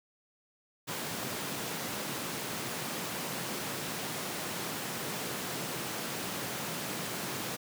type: high-pass noise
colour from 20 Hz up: pink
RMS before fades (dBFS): -37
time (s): 0.87-7.57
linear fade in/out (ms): 20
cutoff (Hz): 130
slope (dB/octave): 24
effects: none